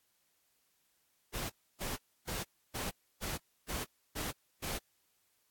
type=noise bursts; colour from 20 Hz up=pink; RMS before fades=-38 dBFS; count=8; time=1.33-4.79 s; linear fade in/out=20 ms; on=170 ms; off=300 ms; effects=white hiss -75 dBFS RMS until 5.5 s + AAC 64 kbps